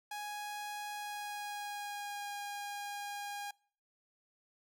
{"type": "tone with pitch glide", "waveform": "sawtooth", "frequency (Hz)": [830.6, 814.9], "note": ["G#5", "G#5"], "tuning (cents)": [0, -33], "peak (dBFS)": -36, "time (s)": [0.11, 3.51], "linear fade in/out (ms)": 5, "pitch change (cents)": -33, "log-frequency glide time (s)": [0.93, 2.35], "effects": ["noise-tail reverb RT60 0.5 s tail -25 dB re dry"]}